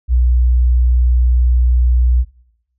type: tone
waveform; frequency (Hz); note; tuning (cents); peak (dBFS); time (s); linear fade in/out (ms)
sine; 61.3; B1; -12; -8; 0.08-2.25; 50
effects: noise-tail reverb RT60 0.8 s tail -20 dB re dry + tanh soft clip ceiling -4 dBFS